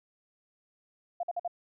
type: tone bursts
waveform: sine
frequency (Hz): 698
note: F5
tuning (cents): -1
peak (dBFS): -29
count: 4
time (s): 1.2-1.478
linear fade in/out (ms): 5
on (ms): 32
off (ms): 50
effects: none